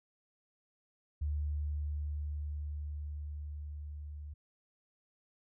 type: tone with level ramp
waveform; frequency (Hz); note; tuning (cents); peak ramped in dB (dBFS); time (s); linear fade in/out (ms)
sine; 74.1; D2; +16; -31 to -42; 1.21-4.34; 10
effects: none